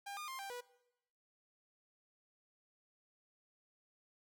sawtooth tone with pitch steps, 801 / 1214 / 1056 / 788 / 488.7 Hz, G5 / D#6 / C6 / G5 / B4, +37 / -43 / +16 / +9 / -18 cents, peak -40 dBFS, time 0.06-0.61 s, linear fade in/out 10 ms, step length 110 ms, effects noise-tail reverb RT60 0.9 s tail -20 dB re dry

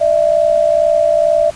sine tone pair together, 601 / 663.2 Hz, D5 / E5, +40 / +10 cents, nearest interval major second, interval 170 cents, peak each -12 dBFS, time 0-1.51 s, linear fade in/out 20 ms, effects pink hiss -36 dBFS RMS until 1.55 s + resampled to 22050 Hz

